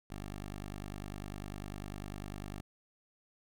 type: tone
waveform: 10% pulse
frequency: 50 Hz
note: G1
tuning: 35 cents sharp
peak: -33 dBFS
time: 0.1-2.61 s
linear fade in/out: 5 ms
effects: none